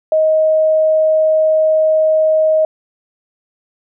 sine tone, 628 Hz, D#5, 16 cents sharp, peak -9 dBFS, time 0.12-2.65 s, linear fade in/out 2 ms, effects none

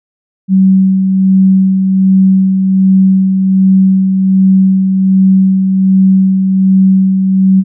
sine tone with tremolo, 190.3 Hz, F#3, 49 cents sharp, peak -3 dBFS, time 0.48-7.64 s, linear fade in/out 50 ms, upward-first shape sine, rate 1.3 Hz, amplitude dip 40%, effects none

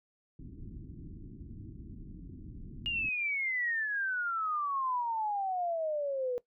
pink low-pass noise, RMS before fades -46 dBFS, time 0.39-3.09 s, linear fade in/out 2 ms, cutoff 330 Hz, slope 48 dB/octave
sine exponential sweep, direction down, 2855 to 483.8 Hz, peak -30 dBFS, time 2.86-6.38 s, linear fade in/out 0 ms
effects noise-tail reverb RT60 0.1 s tail -19 dB re dry

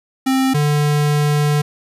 square tone pair in turn, 264 / 147.76 Hz, C4 / D3, +16 / +11 cents, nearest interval minor seventh, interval 1005 cents, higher first, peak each -14 dBFS, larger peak neither, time 0.26-0.54 / 0.54-1.62 s, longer second, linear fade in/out 10 ms, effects resampled to 32000 Hz + 8-bit

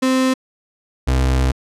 35% pulse tone pair in turn, 260 / 65 Hz, C4 / C2, -11 / -11 cents, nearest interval 2 octaves, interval 2400 cents, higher first, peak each -12 dBFS, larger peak neither, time 0.02-0.34 / 1.07-1.52 s, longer second, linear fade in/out 10 ms, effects low-pass 10000 Hz 12 dB/octave

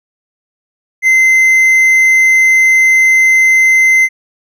triangle tone with hard clipping, 2067 Hz, C7, 22 cents flat, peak -6 dBFS, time 1.02-4.09 s, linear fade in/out 50 ms, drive 6 dB, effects none

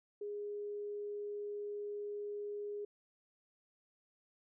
sine tone, 412.4 Hz, G#4, 12 cents flat, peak -39 dBFS, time 0.21-2.85 s, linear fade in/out 5 ms, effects none

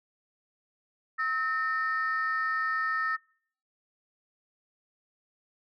sine tone pair together, 1292 / 1818.5 Hz, E6 / A#6, -35 / -43 cents, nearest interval tritone, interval 592 cents, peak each -28 dBFS, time 1.18-3.17 s, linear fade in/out 20 ms, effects noise-tail reverb RT60 0.6 s tail -26 dB re dry + tanh soft clip ceiling -21 dBFS

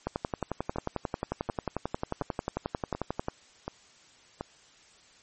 two click trains, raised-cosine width 1 ms, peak -15 / -19 dBFS, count 37 / 6, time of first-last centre 0.07-3.284 / 0.76-4.41 s, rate 11.2 / 1.37 Hz, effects white hiss -58 dBFS RMS until 5.22 s + MP3 32 kbps

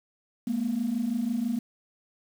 sine tone pair together, 214.6 / 240.7 Hz, A3 / B3, -43 / -44 cents, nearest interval major second, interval 199 cents, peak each -29 / -26 dBFS, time 0.47-1.59 s, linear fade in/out 5 ms, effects tanh soft clip ceiling -20 dBFS + 8-bit

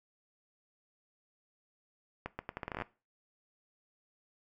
accelerating click train, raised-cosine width 0.5 ms, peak -22 dBFS, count 13, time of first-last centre 2.26-2.821 s, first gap 130 ms, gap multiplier 0.78, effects noise-tail reverb RT60 0.3 s tail -18 dB re dry

